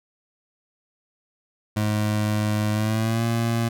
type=tone with pitch glide; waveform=25% pulse; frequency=106.1 to 115.7 Hz; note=G#2 to A#2; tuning=+38 to -13 cents; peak=-17 dBFS; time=1.76-3.69 s; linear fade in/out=10 ms; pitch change=+149 cents; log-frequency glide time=2.72-3.24 s; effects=none